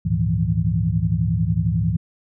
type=tone cluster; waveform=sine; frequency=72.4 / 104 / 117 / 159 / 170 Hz; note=D2 / G#2 / A#2 / D#3 / F3; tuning=-24 / +3 / +7 / +38 / -46 cents; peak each=-27 / -22 / -26 / -23 / -23 dBFS; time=0.05-1.97 s; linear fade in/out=10 ms; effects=none